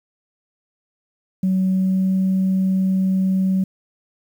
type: tone with pitch glide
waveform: sine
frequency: 187.9 to 189.21 Hz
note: F#3 to F#3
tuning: +27 to +39 cents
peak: -14 dBFS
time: 1.43-3.64 s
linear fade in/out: 5 ms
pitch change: +12 cents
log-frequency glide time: 1.68-2.14 s
effects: tanh soft clip ceiling -12 dBFS + 8-bit